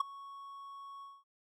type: tone with ADSR envelope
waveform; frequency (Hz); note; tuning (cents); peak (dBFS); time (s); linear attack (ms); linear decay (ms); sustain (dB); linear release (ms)
triangle; 1108.7; C#6; 0; -22; 0-1.24; 6; 11; -22; 220
effects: none